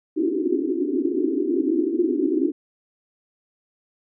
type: band-pass noise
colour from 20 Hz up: white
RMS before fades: -22 dBFS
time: 0.16-2.52 s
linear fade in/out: 20 ms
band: 260 to 390 Hz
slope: 96 dB/octave
effects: none